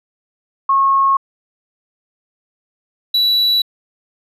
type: tone pair in turn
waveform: sine / triangle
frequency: 1090 / 3936 Hz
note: C#6 / B7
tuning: -29 / -7 cents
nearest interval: octave + minor seventh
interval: 2222 cents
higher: second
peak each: -10 dBFS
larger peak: neither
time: 0.69-1.17 / 3.14-3.62 s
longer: neither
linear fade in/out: 5 ms
effects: resampled to 32000 Hz